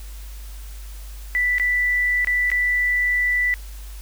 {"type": "tone with dropouts", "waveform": "sine", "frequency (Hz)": 1975.5, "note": "B6", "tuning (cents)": 0, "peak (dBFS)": -17, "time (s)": [1.35, 3.54], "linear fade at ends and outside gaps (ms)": 0, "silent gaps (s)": [[1.583, 1.598], [2.247, 2.272], [2.502, 2.516]], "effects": ["added 50 Hz sine -33 dBFS peak until 4.01 s", "white hiss -46 dBFS RMS until 4.01 s"]}